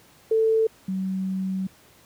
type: tone pair in turn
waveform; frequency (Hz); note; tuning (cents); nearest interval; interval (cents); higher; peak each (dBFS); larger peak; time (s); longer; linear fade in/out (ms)
sine; 444.1 / 189.44; A4 / F#3; +16 / +41; octave + minor third; 1475; first; -17 / -24; first; 0.31-0.67 / 0.88-1.67; second; 5
effects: pink hiss -54 dBFS RMS until 2.05 s + high-pass 80 Hz 12 dB/octave